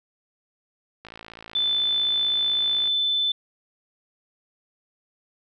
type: click train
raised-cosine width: 0.3 ms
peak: -24 dBFS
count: 103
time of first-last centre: 1.05-2.875 s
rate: 55.9 Hz
type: tone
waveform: sine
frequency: 3520 Hz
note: A7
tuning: in tune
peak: -20 dBFS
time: 1.55-3.32 s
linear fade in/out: 5 ms
effects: none